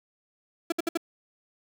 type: tone bursts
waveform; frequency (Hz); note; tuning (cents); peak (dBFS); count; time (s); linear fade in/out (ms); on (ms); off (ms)
35% pulse; 334.5; E4; +25; -22; 4; 0.7-0.974; 5; 22; 62
effects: none